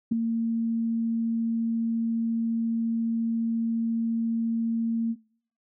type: tone with ADSR envelope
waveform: sine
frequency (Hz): 228.6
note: A#3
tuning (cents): -34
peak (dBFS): -17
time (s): 0.11-5.16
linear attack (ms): 12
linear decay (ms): 4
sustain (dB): -6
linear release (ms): 51
effects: noise-tail reverb RT60 0.6 s tail -24 dB re dry